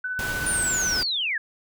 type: tone with tremolo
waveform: sine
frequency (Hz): 1500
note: F#6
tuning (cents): +23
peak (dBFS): -25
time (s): 0.04-1.02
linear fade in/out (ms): 5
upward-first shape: sine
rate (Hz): 16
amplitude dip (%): 35
type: noise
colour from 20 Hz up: pink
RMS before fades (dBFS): -32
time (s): 0.19-1.03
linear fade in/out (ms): 0
type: linear sweep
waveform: sine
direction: down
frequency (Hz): 9580 to 1622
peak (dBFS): -23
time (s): 0.46-1.38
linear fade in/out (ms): 5
effects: none